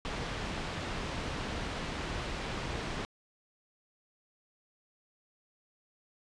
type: low-pass noise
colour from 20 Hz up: pink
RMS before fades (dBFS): -37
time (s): 0.05-3.05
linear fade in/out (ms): 0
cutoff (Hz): 4000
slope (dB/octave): 12
effects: resampled to 22050 Hz